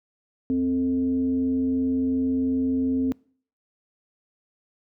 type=tone with frequency modulation; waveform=sine; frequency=261.6 Hz; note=C4; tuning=in tune; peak=-20 dBFS; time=0.5-3.12 s; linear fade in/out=0 ms; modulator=182 Hz; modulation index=0.44; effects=noise-tail reverb RT60 0.5 s tail -25 dB re dry + high-pass 100 Hz 12 dB/octave